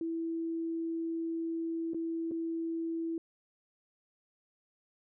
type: tone with dropouts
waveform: sine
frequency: 329.6 Hz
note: E4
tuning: in tune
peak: -32 dBFS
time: 0.01-3.18 s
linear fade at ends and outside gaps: 2 ms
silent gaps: 1.935-1.945 / 2.312-2.317 s
effects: none